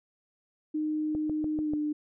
sine tone with pitch glide, 306.9 to 299.9 Hz, D#4 to D4, -24 to +36 cents, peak -27 dBFS, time 0.74-1.93 s, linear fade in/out 10 ms, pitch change -40 cents, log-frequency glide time 1.62-1.73 s
click train, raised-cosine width 2 ms, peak -24 dBFS, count 5, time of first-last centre 1.15-1.736 s, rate 6.83 Hz
effects none

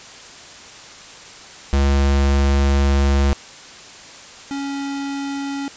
square tone pair in turn, 69.4 / 278.4 Hz, C#2 / C#4, +3 / +8 cents, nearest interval 2 octaves, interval 2405 cents, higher second, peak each -14 / -24 dBFS, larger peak first, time 1.73-3.33 / 4.51-5.68 s, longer first, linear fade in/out 0 ms, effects white hiss -39 dBFS RMS until 5.76 s + resampled to 16000 Hz

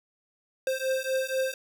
square beating tone pair, 523.3 / 527.4 Hz, C5 / C5, 0 / +14 cents, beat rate 4.1 Hz, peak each -30 dBFS, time 0.67-1.54 s, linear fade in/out 2 ms, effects none

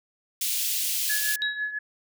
white high-pass noise, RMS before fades -27 dBFS, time 0.41-1.36 s, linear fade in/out 5 ms, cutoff 2600 Hz, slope 24 dB/octave
sine tone with tremolo, 1700 Hz, G#6, 40 cents sharp, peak -24 dBFS, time 1.09-1.79 s, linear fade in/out 10 ms, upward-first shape triangle, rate 6 Hz, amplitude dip 75%
sine tone with exponential decay, 3832 Hz, A#7, 47 cents sharp, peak -23 dBFS, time 1.42-1.71 s, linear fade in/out 0 ms, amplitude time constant 62 ms
effects none

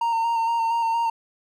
triangle tone with vibrato, 920 Hz, A#5, 23 cents flat, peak -18 dBFS, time 0.01-1.1 s, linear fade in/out 5 ms, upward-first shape square, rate 4.3 Hz, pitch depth 19 cents each way, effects none

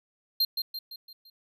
square tone with echo, 4186 Hz, C8, in tune, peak -22 dBFS, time 0.4-0.45 s, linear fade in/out 5 ms, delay 170 ms, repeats 5, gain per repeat -6 dB, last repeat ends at 1.3 s, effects none

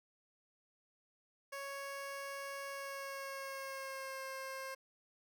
15% pulse tone with pitch glide, 554.4 to 532.1 Hz, C#5 to C5, 0 to +29 cents, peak -36 dBFS, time 1.52-4.75 s, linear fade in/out 10 ms, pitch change -71 cents, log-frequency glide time 2.69-4.24 s, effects none

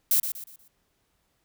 violet noise with echo, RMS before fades -21 dBFS, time 0.11-0.2 s, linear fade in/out 2 ms, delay 120 ms, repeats 4, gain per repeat -9 dB, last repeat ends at 0.68 s, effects pink hiss -72 dBFS RMS until 1.44 s

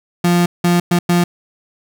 35% pulse tone bursts at uneven times, 174.61 Hz, F3, in tune, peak -9 dBFS, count 4, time 0.24-0.46 / 0.64-0.8 / 0.91-0.99 / 1.09-1.24 s, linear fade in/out 5 ms, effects none

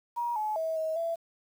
sine tone with pitch steps, 951 / 855 / 645 / 636 / 667 Hz, A#5 / A5 / E5 / D#5 / E5, +34 / -50 / -38 / +38 / +20 cents, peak -28 dBFS, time 0.16-1.16 s, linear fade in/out 20 ms, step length 200 ms, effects 9-bit

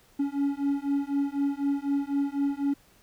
triangle beating tone pair, 279.2 / 283.2 Hz, C#4 / C#4, +13 / +37 cents, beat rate 4 Hz, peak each -26 dBFS, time 0.19-2.74 s, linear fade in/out 10 ms, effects pink hiss -60 dBFS RMS until 3.02 s

